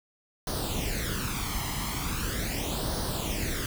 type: noise with flanger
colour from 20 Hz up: pink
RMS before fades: -31 dBFS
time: 0.47-3.66 s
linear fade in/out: 2 ms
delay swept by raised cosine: 0.2 to 0.99 ms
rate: 0.4 Hz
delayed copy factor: +0.7
effects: none